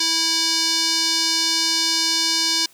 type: tone with band-pass filter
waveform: square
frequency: 327.4 Hz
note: E4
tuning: 12 cents flat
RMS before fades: -20 dBFS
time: 0-2.66 s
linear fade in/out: 5 ms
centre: 5000 Hz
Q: 3.1
effects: white hiss -52 dBFS RMS until 2.73 s + high-pass 100 Hz 12 dB/octave